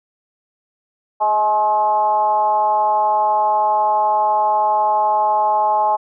sine tone with frequency modulation, 849 Hz, G#5, 38 cents sharp, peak -13 dBFS, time 1.2-5.97 s, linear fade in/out 20 ms, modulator 216 Hz, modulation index 0.78, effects none

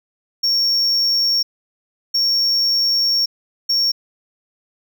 triangle tone bursts at uneven times, 5510 Hz, F8, 24 cents flat, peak -13 dBFS, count 3, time 0.43-1.43 / 2.14-3.26 / 3.69-3.92 s, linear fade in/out 10 ms, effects none

